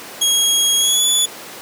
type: tone with pitch glide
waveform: 20% pulse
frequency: 3293 to 3445 Hz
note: G#7 to A7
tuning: -15 to -37 cents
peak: -7 dBFS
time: 0.21-1.26 s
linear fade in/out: 10 ms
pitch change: +78 cents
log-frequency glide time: 0.77-1.07 s
effects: pink hiss -33 dBFS RMS until 1.61 s + high-pass 300 Hz 12 dB/octave